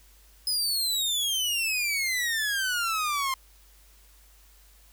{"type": "exponential sweep", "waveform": "sawtooth", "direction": "down", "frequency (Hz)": [5090, 1046.5], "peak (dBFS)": -22, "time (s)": [0.47, 3.34], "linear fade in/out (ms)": 2, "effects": ["added 50 Hz sine -55 dBFS peak until 4.92 s", "white hiss -59 dBFS RMS until 4.92 s"]}